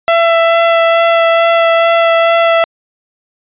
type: tone with vibrato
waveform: sawtooth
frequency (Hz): 668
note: E5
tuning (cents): +23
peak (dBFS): -3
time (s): 0.08-2.64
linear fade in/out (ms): 0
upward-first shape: sine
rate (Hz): 2.3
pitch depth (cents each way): 10
effects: resampled to 8000 Hz